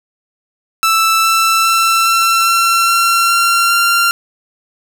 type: tone with pitch steps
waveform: sawtooth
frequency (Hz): 1322 / 1330.4 / 1338.9 / 1347.4 / 1356 / 1364.7 / 1373.4 / 1382.1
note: E6 / E6 / E6 / E6 / E6 / F6 / F6 / F6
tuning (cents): +5 / +16 / +27 / +38 / +49 / -40 / -29 / -18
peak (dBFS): -6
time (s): 0.83-4.11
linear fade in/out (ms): 0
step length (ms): 410
effects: none